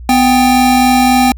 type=tone pair together; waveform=square; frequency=250 / 793.7 Hz; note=B3 / G5; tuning=+21 / +21 cents; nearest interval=octave + minor sixth; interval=2000 cents; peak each=-10 / -11 dBFS; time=0.09-1.32 s; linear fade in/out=2 ms; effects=added 60 Hz sine -26 dBFS peak until 1.37 s